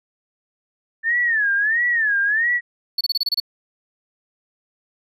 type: tone with vibrato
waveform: sine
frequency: 1763 Hz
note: A6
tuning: 3 cents sharp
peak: -16 dBFS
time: 1.03-2.61 s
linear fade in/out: 50 ms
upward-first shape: sine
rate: 1.5 Hz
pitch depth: 170 cents each way
type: tone bursts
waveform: triangle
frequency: 4435 Hz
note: C#8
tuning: in tune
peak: -16 dBFS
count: 8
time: 2.98-3.401 s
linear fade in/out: 5 ms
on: 29 ms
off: 27 ms
effects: none